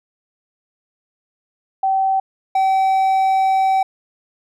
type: tone pair in turn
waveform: sine / triangle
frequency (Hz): 770 / 767.3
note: G5 / G5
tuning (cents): -31 / -37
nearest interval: unison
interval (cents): 6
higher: first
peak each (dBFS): -14 / -11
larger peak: second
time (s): 1.83-2.2 / 2.55-3.83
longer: second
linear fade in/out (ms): 5
effects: none